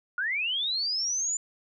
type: linear sweep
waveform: sine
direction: up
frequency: 1396.9 to 7110 Hz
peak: -26 dBFS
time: 0.18-1.37 s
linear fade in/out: 2 ms
effects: none